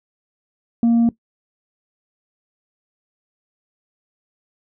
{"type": "tone", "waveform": "sine", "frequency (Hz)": 233.1, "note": "A#3", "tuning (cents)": 0, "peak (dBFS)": -9, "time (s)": [0.83, 1.09], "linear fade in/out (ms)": 2, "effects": ["noise-tail reverb RT60 0.1 s tail -19 dB re dry", "tanh soft clip ceiling -11 dBFS"]}